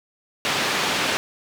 white band-pass noise, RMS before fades -23 dBFS, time 0.45-1.17 s, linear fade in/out 0 ms, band 140 to 3400 Hz, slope 12 dB/octave, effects none

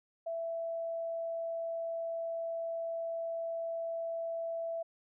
sine tone, 664 Hz, E5, 12 cents sharp, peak -34 dBFS, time 0.26-4.83 s, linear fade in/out 10 ms, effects none

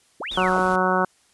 sine linear two-way sweep, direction up then down, 164.81 to 3857 to 201.1 Hz, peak -28 dBFS, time 0.2-0.6 s, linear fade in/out 5 ms, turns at 0.32 s
pink noise, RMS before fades -39 dBFS, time 0.31-0.76 s, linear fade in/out 5 ms
harmonic tone, 185 Hz, F#3, in tune, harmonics 1 / 2 / 3 / 4 / 5 / 6 / 7 / 8, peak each -26 / -26 / -26 / -26 / -26 / -26 / -26 / -26 dBFS, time 0.37-1.05 s, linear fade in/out 5 ms
effects white hiss -60 dBFS RMS until 1.33 s + resampled to 24000 Hz

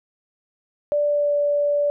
sine tone with pitch glide, 586 to 580.6 Hz, D5 to D5, -4 to -20 cents, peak -17 dBFS, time 0.92-1.9 s, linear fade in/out 0 ms, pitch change -16 cents, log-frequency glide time 1.05-1.35 s, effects none

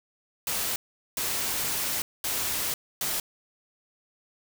white noise bursts at uneven times, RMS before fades -29 dBFS, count 4, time 0.47-0.76 / 1.17-2.02 / 2.24-2.74 / 3.01-3.2 s, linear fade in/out 2 ms, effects none

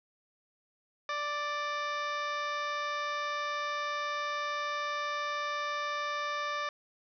harmonic tone with a mistuned harmonic, 587.3 Hz, D5, in tune, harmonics 1 / 2 / 3 / 4 / 5 / 6 / 7 / 8 / 9 / 10, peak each -40 / -34 / -39 / -42 / -51 / -45 / -57 / -51 / -52 / -55 dBFS, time 1.09-6.69 s, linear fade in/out 2 ms, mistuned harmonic 6, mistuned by +45 cents, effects none

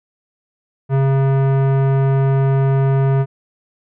sine tone with tanh clipping, 135.6 Hz, C#3, 38 cents flat, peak -14 dBFS, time 0.89-3.26 s, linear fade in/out 50 ms, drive 18 dB, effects none

